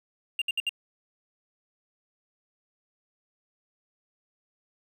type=tone bursts; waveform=triangle; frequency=2794 Hz; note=F7; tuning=in tune; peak=-23 dBFS; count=4; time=0.39-0.693 s; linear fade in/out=2 ms; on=27 ms; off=65 ms; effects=none